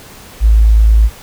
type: tone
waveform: sine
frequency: 54.4 Hz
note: A1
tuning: 19 cents flat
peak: -4 dBFS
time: 0.4-1.1 s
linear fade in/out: 50 ms
effects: pink hiss -36 dBFS RMS until 1.22 s